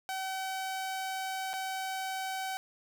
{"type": "tone with dropouts", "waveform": "sawtooth", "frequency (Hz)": 762, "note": "G5", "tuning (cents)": -49, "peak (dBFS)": -30, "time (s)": [0.09, 2.57], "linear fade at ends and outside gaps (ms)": 0, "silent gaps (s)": [1.532, 1.538], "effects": []}